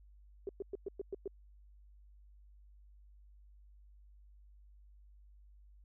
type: tone bursts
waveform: sine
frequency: 394.1 Hz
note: G4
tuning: 9 cents sharp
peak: -36 dBFS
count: 7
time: 0.47-1.277 s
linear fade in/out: 2 ms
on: 21 ms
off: 110 ms
effects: added 50 Hz sine -57 dBFS peak until 5.84 s